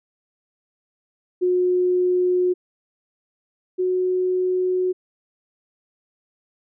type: tone pair in turn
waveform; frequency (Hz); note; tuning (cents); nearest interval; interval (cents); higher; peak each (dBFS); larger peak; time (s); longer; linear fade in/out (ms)
sine; 361.9 / 367.2; F#4 / F#4; -38 / -13; unison; 25; second; -16 / -18; first; 1.41-2.54 / 3.78-4.93; second; 20
effects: none